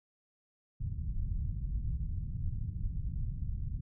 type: low-pass noise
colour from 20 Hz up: pink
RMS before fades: -35 dBFS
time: 0.8-3.81 s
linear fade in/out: 10 ms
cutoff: 140 Hz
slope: 24 dB/octave
effects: none